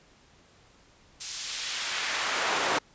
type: noise with high-pass filter sweep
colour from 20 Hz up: brown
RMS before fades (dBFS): -30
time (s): 1.2-2.79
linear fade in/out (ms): 10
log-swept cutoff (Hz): 6000 to 670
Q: 0.82
effects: pink hiss -59 dBFS RMS until 2.94 s + resampled to 16000 Hz